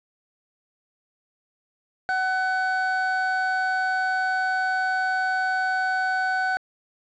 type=tone pair together; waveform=triangle; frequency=750 / 1500 Hz; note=F#5 / F#6; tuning=+23 / +23 cents; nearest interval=octave; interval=1200 cents; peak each=-23 / -22 dBFS; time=2.09-6.57 s; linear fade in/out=0 ms; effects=resampled to 16000 Hz + 8-bit